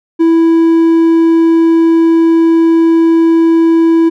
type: tone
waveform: triangle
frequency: 329.6 Hz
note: E4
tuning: in tune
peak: -3 dBFS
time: 0.19-4.1 s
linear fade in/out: 20 ms
effects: none